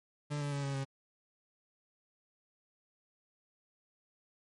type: tone with pitch steps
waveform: 40% pulse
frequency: 146.83 / 144.06 / 141.34 / 138.67 / 136.05 Hz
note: D3 / D3 / C#3 / C#3 / C#3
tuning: 0 / -33 / +34 / +1 / -32 cents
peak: -33 dBFS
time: 0.3-0.85 s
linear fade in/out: 20 ms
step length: 110 ms
effects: MP3 48 kbps